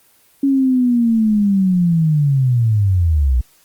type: linear sweep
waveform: sine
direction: down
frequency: 278.6 to 58.27 Hz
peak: -11 dBFS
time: 0.43-3.41 s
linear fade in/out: 5 ms
effects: white hiss -53 dBFS RMS until 3.64 s + Opus 24 kbps